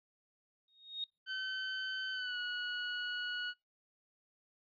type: tone with exponential growth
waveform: sine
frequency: 3729 Hz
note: A#7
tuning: in tune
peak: -33 dBFS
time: 0.68-1.04 s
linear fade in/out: 2 ms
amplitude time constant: 78 ms
type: tone with pitch glide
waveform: 25% pulse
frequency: 1531 to 1460.2 Hz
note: G6 to F#6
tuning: -41 to -23 cents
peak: -33 dBFS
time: 1.26-3.54 s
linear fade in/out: 50 ms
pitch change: -82 cents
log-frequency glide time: 2.12-2.38 s
effects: noise-tail reverb RT60 0.2 s tail -26 dB re dry + resampled to 11025 Hz